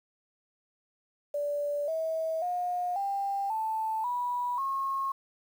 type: tone with pitch steps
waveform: sine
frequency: 581 / 644.7 / 715.3 / 793.7 / 880.6 / 977.1 / 1084.2 Hz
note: D5 / E5 / F5 / G5 / A5 / B5 / C#6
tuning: -19 / -39 / +41 / +21 / +1 / -19 / -39 cents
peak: -28 dBFS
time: 1.34-5.12 s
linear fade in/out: 5 ms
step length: 540 ms
effects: 9-bit